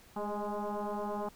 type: tone with frequency modulation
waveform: sine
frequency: 211.4 Hz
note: G#3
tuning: 31 cents sharp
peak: -33 dBFS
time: 0.16-1.29 s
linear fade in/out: 5 ms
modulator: 207 Hz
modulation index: 4.3
effects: pink hiss -59 dBFS RMS until 1.35 s